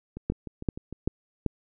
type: two click trains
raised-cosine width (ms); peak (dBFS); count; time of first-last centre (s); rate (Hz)
3; -12 / -24; 4 / 7; 0.3-1.463 / 0.17-1.078; 2.58 / 6.61
effects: none